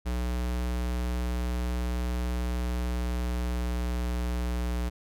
square tone with pitch glide, 60.9 to 60.44 Hz, B1 to B1, -24 to -37 cents, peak -28 dBFS, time 0.05-4.9 s, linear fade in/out 20 ms, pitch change -13 cents, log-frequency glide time 2.66-4.42 s, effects none

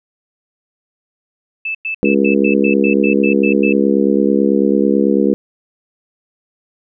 sine tone bursts, 2628 Hz, E7, 6 cents flat, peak -18 dBFS, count 11, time 1.65-3.728 s, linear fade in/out 5 ms, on 98 ms, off 100 ms
harmonic tone, 69.1 Hz, C#2, 5 cents flat, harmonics 3 / 4 / 5 / 6 / 7, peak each -15 / -16 / -17 / -18 / -18 dBFS, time 2.03-5.34 s, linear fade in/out 0 ms
effects none

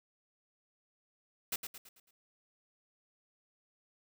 white noise with echo, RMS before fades -35 dBFS, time 1.52-1.56 s, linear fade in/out 5 ms, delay 110 ms, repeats 5, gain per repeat -7 dB, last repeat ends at 2.11 s, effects none

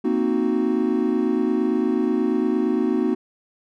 triangle chord, C half-diminished seventh, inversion third, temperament equal, 233.1 / 261.6 / 311.1 / 370 Hz, Bb3 / C4 / Eb4 / Gb4, 0 / 0 / 0 / 0 cents, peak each -22 dBFS, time 0.04-3.15 s, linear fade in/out 10 ms, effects none

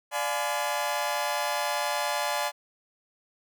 sawtooth chord, D diminished seventh, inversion none, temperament just, 587.3 / 704.8 / 845.8 / 1014.9 Hz, D5 / F5 / Ab5 / Cb6, 0 / +16 / +31 / +47 cents, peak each -28 / -30 / -27 / -30 dBFS, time 0.11-2.52 s, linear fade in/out 50 ms, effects none

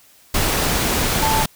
sine tone in noise, 880 Hz, A5, in tune, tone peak -18 dBFS, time 1.22-1.43 s, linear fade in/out 5 ms, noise pink, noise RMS -19 dBFS, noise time 0.34-1.46 s, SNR -2 dB, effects white hiss -51 dBFS RMS until 1.55 s

